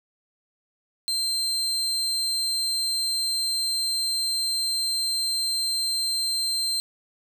35% pulse tone, 4135 Hz, C8, 21 cents flat, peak -22 dBFS, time 1.08-6.8 s, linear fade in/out 0 ms, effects none

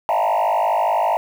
sine tone with frequency modulation, 785 Hz, G5, 2 cents sharp, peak -13 dBFS, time 0.09-1.17 s, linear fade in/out 0 ms, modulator 52.4 Hz, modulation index 3.2, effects tanh soft clip ceiling -14 dBFS + 7-bit

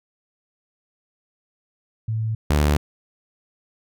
sine / sawtooth tone pair in turn, 110.8 / 73.95 Hz, A2 / D2, +13 / +13 cents, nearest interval perfect fifth, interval 700 cents, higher first, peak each -21 / -12 dBFS, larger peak second, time 2.08-2.35 / 2.5-2.77 s, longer neither, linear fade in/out 5 ms, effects none

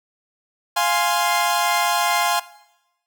sawtooth chord, F minor, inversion none, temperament equal, 698.5 / 830.6 / 1046.5 Hz, F5 / Ab5 / C6, 0 / 0 / 0 cents, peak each -18 dBFS, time 0.76-2.4 s, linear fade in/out 10 ms, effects noise-tail reverb RT60 0.9 s tail -18 dB re dry

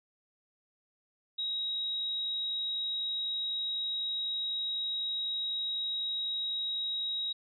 sine tone, 3812 Hz, A#7, 38 cents sharp, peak -31 dBFS, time 1.38-7.33 s, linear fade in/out 10 ms, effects none

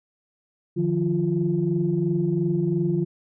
sine tone cluster, 152.1 / 175 / 347.3 Hz, D#3 / F3 / F4, -39 / +4 / -10 cents, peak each -24 dBFS, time 0.76-3.05 s, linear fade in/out 20 ms, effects tanh soft clip ceiling -11 dBFS

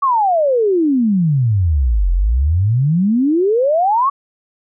sine exponential two-way sweep, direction down then up, 1145 to 41.84 to 1145 Hz, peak -11 dBFS, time 0.02-4.1 s, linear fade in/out 10 ms, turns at 2.12 s, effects none

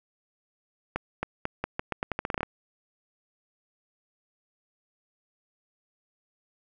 accelerating click train, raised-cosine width 0.5 ms, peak -13 dBFS, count 15, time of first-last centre 0.96-2.431 s, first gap 270 ms, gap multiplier 0.83, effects none

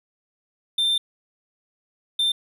triangle tone bursts at uneven times, 3582 Hz, A7, 30 cents sharp, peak -17 dBFS, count 2, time 0.78-0.98 / 2.19-2.32 s, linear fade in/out 5 ms, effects none

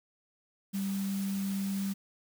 sine tone in noise, 196 Hz, G3, in tune, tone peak -30 dBFS, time 0.73-1.94 s, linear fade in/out 20 ms, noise white, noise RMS -45 dBFS, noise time 0.73-1.94 s, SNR +12 dB, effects none

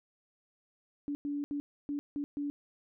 sine tone bursts at uneven times, 288.1 Hz, D4, 33 cents flat, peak -32 dBFS, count 6, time 1.08-1.15 / 1.25-1.44 / 1.51-1.6 / 1.89-1.99 / 2.16-2.24 / 2.37-2.5 s, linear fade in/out 0 ms, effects none

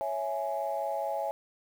sine chord, C# minor, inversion none, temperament equal with one note detuned, 554.4 / 659.3 / 835.4 Hz, C#5 / E5 / G#5, 0 / 0 / +10 cents, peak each -34 / -33 / -33 dBFS, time 0.01-1.31 s, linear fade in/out 0 ms, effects tanh soft clip ceiling -21 dBFS + 9-bit

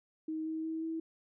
sine tone with pitch steps, 315.5 / 318.4 / 321.4 / 324.4 Hz, D#4 / D#4 / E4 / E4, +24 / +40 / -44 / -28 cents, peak -34 dBFS, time 0.28-1 s, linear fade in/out 5 ms, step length 180 ms, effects none

